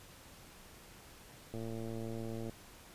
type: click train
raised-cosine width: 2 ms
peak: -30 dBFS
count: 109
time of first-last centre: 1.54-2.496 s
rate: 113 Hz
effects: pink hiss -56 dBFS RMS until 2.94 s + resampled to 32000 Hz